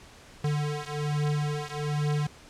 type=beating tone pair; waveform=square; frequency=147.6 / 148.8 Hz; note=D3 / D3; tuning=+9 / +23 cents; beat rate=1.2 Hz; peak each=-30 / -31 dBFS; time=0.44-2.27 s; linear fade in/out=5 ms; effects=pink hiss -51 dBFS RMS until 2.49 s + low-pass 8000 Hz 12 dB/octave